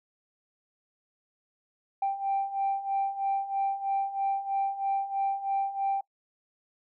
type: beating tone pair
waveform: sine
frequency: 784 / 787.1 Hz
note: G5 / G5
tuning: 0 / +7 cents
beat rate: 3.1 Hz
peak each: -31 / -27 dBFS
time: 2.02-6.01 s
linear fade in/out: 5 ms
effects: noise-tail reverb RT60 0.1 s tail -22 dB re dry + tanh soft clip ceiling -21 dBFS